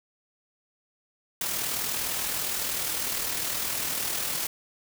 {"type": "noise with amplitude modulation", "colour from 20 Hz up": "white", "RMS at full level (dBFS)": -28, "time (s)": [1.41, 4.47], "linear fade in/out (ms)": 2, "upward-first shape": "sine", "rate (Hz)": 39.8, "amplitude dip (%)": 40, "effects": []}